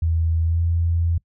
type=tone with pitch glide; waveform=sine; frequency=81.9 to 84.2 Hz; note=E2 to E2; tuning=-11 to +37 cents; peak=-17 dBFS; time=0.02-1.18 s; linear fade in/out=5 ms; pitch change=+48 cents; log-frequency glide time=0.44-0.61 s; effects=noise-tail reverb RT60 0.1 s tail -23 dB re dry